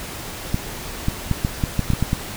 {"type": "clicks", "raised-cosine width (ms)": 5, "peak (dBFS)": -6, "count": 10, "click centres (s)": [0.544, 1.084, 1.313, 1.449, 1.638, 1.793, 1.903, 1.935, 2.026, 2.131], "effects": ["pink hiss -32 dBFS RMS until 2.36 s"]}